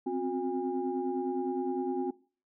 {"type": "tone cluster", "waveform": "sine", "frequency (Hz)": [256.5, 266.3, 362.9, 812], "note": ["C4", "C4", "F#4", "G#5"], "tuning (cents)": [-34, 31, -34, -39], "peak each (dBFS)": [-37, -35, -32, -37], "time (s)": [0.06, 2.11], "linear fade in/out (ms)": 10, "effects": ["noise-tail reverb RT60 0.4 s tail -21 dB re dry", "tanh soft clip ceiling -19 dBFS"]}